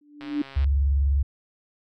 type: tone with exponential growth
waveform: sine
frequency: 293.7 Hz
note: D4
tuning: in tune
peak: -19 dBFS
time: 0.01-0.42 s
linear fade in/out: 5 ms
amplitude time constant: 88 ms
type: click train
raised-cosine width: 0.3 ms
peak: -26 dBFS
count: 60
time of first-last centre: 0.21-0.644 s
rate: 136 Hz
type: tone with vibrato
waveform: sine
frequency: 69.3 Hz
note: C#2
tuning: in tune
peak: -18 dBFS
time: 0.56-1.23 s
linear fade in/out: 10 ms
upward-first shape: triangle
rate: 20 Hz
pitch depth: 180 cents each way
effects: none